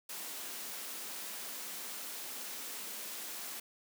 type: high-pass noise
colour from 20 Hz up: white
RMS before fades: -43 dBFS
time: 0.09-3.6 s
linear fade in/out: 5 ms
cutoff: 180 Hz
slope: 96 dB/octave
effects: none